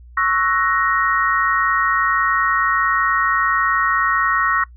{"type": "chord", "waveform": "sine", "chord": "F# dominant seventh", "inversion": "second", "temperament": "equal with one note detuned", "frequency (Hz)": [1108.7, 1318.5, 1480, 1872.2], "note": ["C#6", "E6", "F#6", "A#6"], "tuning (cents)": [0, 0, 0, 7], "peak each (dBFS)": [-19, -20, -24, -20], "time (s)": [0.17, 4.64], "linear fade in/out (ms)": 5, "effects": ["noise-tail reverb RT60 0.1 s tail -21 dB re dry", "added 60 Hz sine -39 dBFS peak until 4.76 s"]}